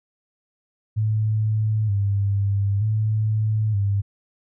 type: tone with vibrato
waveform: sine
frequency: 104 Hz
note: G#2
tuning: 3 cents sharp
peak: -18 dBFS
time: 0.96-4.02 s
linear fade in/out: 20 ms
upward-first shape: square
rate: 0.54 Hz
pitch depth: 69 cents each way
effects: none